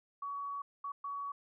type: tone bursts at uneven times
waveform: sine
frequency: 1128 Hz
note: C#6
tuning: 30 cents sharp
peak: -37 dBFS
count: 3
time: 0.22-0.62 / 0.84-0.92 / 1.04-1.32 s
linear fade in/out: 5 ms
effects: none